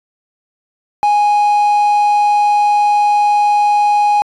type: tone with quantisation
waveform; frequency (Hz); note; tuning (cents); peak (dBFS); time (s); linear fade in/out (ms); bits
triangle; 829; G#5; -3; -7; 1.03-4.22; 0; 6
effects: resampled to 24000 Hz

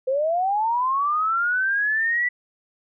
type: linear sweep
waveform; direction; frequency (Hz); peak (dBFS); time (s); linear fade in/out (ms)
sine; up; 506 to 1975.5; -19; 0.07-2.29; 10
effects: none

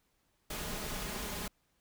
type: noise with comb filter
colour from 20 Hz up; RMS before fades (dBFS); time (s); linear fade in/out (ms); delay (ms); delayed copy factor
pink; -39; 0.5-1.48; 5; 4.8; +0.5
effects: pink hiss -75 dBFS RMS until 1.8 s

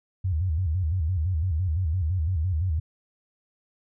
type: tone with vibrato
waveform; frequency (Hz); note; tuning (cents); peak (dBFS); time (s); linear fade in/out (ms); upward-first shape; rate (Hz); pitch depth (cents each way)
sine; 85.1; F2; -44; -22; 0.24-2.8; 10; square; 5.9; 160
effects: none

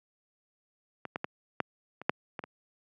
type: clicks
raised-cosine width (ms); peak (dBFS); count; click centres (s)
0.5; -22 / -17 / -16 / -12 / -26 / -8 / -20 / -24; 8; 1.053 / 1.159 / 1.244 / 1.603 / 2.016 / 2.095 / 2.392 / 2.439
effects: high-pass 150 Hz 12 dB/octave

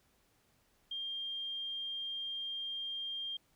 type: tone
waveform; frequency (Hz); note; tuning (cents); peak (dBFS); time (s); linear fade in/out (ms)
sine; 3200; G7; +35; -37; 0.91-3.37; 5
effects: pink hiss -72 dBFS RMS until 3.55 s

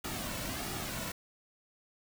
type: noise with flanger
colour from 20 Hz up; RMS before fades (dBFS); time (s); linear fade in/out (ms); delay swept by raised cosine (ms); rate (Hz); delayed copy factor
pink; -38; 0.04-1.12; 5; 1.9 to 2.49; 1.5; -0.6
effects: none

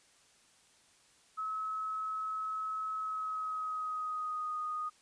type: tone with pitch glide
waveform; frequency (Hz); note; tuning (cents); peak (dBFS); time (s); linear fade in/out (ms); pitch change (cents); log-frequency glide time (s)
sine; 1288 to 1239.1; E6 to D#6; -41 to -8; -34; 1.37-4.9; 20; -67; 2.94-4.57
effects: white hiss -65 dBFS RMS until 5.01 s + resampled to 22050 Hz

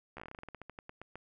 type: slowing click train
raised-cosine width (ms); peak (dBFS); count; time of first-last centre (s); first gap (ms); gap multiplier
0.5; -30; 19; 0.17-1.156; 13; 1.15
effects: none

